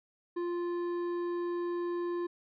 sine tone with hard clipping, 348.3 Hz, F4, 5 cents flat, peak -33 dBFS, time 0.36-2.27 s, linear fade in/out 10 ms, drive 8 dB, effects resampled to 11025 Hz

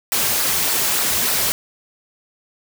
white noise with flanger, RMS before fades -19 dBFS, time 0.12-1.52 s, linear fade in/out 0 ms, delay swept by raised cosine 0.29 to 4.19 ms, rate 3.4 Hz, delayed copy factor -0.5, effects none

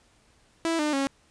sawtooth tone with pitch steps, 329.6 / 300.5 / 274 Hz, E4 / D4 / C#4, 0 / +40 / -20 cents, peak -20 dBFS, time 0.65-1.07 s, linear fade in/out 0 ms, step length 140 ms, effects pink hiss -62 dBFS RMS until 1.3 s + resampled to 22050 Hz

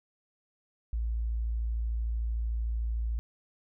sine tone, 56.7 Hz, A#1, 47 cents flat, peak -28 dBFS, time 0.93-3.19 s, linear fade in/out 0 ms, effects none

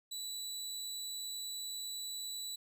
25% pulse tone, 3951 Hz, B7, in tune, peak -36 dBFS, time 0.11-2.56 s, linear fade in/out 10 ms, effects none

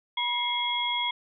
sine tone cluster, 967 / 2139 / 3319 Hz, B5 / C7 / G#7, -37 / +38 / -2 cents, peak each -30 / -32 / -28 dBFS, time 0.17-1.11 s, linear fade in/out 5 ms, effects none

